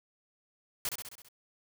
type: noise with echo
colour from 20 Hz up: white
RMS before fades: -33 dBFS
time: 0.85-0.89 s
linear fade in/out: 2 ms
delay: 66 ms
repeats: 6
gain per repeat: -4 dB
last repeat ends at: 1.286 s
effects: none